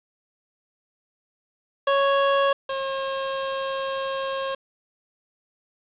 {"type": "tone pair in turn", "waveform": "25% pulse", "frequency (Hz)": [554, 539.2], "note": ["C#5", "C#5"], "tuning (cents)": [-1, -48], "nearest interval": "unison", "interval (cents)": 47, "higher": "first", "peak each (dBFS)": [-14, -22], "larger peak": "first", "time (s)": [[1.87, 2.53], [2.69, 4.55]], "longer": "second", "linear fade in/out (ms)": 5, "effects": ["resampled to 8000 Hz", "7-bit"]}